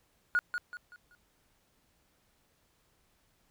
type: tone with echo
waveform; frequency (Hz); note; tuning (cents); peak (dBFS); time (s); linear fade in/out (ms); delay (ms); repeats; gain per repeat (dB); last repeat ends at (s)
triangle; 1447; F#6; -39; -20; 0.35-0.39; 0; 190; 4; -9; 1.15
effects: tanh soft clip ceiling -21 dBFS + pink hiss -71 dBFS RMS until 3.5 s